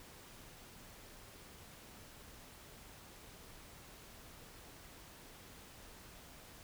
silence, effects pink hiss -56 dBFS RMS until 6.63 s

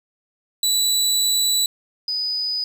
25% pulse / sine tone pair in turn, 3951 / 4978 Hz, B7 / D#8, 0 / 0 cents, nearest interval major third, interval 400 cents, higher second, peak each -13 / -21 dBFS, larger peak first, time 0.63-1.66 / 2.08-2.64 s, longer first, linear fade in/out 2 ms, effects 8-bit

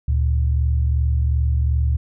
sine tone pair together, 72.7 / 115.4 Hz, D2 / A#2, -17 / -17 cents, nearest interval minor sixth, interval 800 cents, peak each -16 / -23 dBFS, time 0.08-1.97 s, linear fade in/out 5 ms, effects none

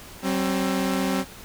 sawtooth tone pair together, 190.6 / 266 Hz, G3 / C4, -48 / +29 cents, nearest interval tritone, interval 577 cents, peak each -21 dBFS, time 0.22-1.25 s, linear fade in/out 50 ms, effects pink hiss -43 dBFS RMS until 1.44 s

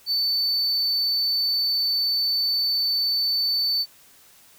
triangle tone, 4519 Hz, C#8, 33 cents sharp, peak -19 dBFS, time 0.06-3.86 s, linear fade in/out 50 ms, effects white hiss -53 dBFS RMS until 4.58 s

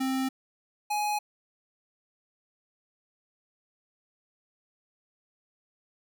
square tone pair in turn, 263.5 / 836.6 Hz, C4 / G#5, +12 / +12 cents, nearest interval octave + minor sixth, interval 2000 cents, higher second, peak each -27 dBFS, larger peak neither, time 0-0.29 / 0.9-1.19 s, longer neither, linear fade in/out 10 ms, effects none

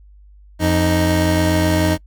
25% pulse tone pair together, 87.3 / 311.1 Hz, F2 / D#4, 0 / 0 cents, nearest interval octave + minor seventh, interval 2200 cents, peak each -13 dBFS, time 0.59-1.98 s, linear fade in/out 50 ms, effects noise-tail reverb RT60 0.1 s tail -26 dB re dry + added 50 Hz sine -42 dBFS peak until 2.06 s

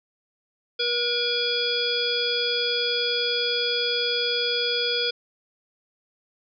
harmonic tone with a mistuned harmonic, 480 Hz, B4, 49 cents flat, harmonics 1 / 3 / 5 / 7 / 9 / 10, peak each -28 / -32 / -33 / -26 / -35 / -28 dBFS, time 0.79-5.11 s, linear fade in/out 10 ms, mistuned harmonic 10, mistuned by +25 cents, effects none

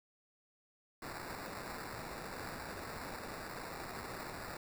white noise with sample-and-hold, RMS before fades -45 dBFS, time 1.02-4.57 s, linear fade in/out 2 ms, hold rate 3150 Hz, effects none

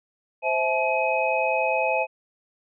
sine tone cluster, 523 / 653 / 859 / 2525 Hz, C5 / E5 / A5 / D#7, -1 / -17 / -42 / +25 cents, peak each -26 dBFS, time 0.42-2.07 s, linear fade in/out 50 ms, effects none

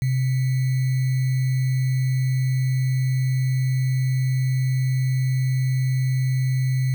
sine tone with sample-and-hold, 130 Hz, C3, 11 cents flat, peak -18 dBFS, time 0.02-6.94 s, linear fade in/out 0 ms, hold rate 2100 Hz, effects none

